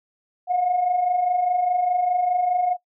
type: tone pair together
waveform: sine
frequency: 698.5 / 723.4 Hz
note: F5 / F#5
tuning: 0 / -39 cents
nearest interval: minor second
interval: 61 cents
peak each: -26 / -18 dBFS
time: 0.47-2.77 s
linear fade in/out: 50 ms
effects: noise-tail reverb RT60 0.1 s tail -19 dB re dry + tanh soft clip ceiling -13 dBFS